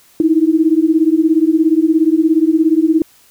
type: beating tone pair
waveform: sine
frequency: 311.1 / 328.1 Hz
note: D#4 / E4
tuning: 0 / -8 cents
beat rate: 17 Hz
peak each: -12 dBFS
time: 0.2-3.02 s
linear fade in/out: 2 ms
effects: white hiss -49 dBFS RMS until 3.3 s